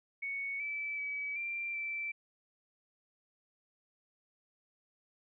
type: tone with pitch steps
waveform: sine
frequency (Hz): 2222 / 2312 / 2284 / 2364 / 2333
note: C#7 / D7 / D7 / D7 / D7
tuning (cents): +4 / -28 / -49 / +11 / -12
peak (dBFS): -35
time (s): 0.22-2.12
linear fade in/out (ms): 10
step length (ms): 380
effects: none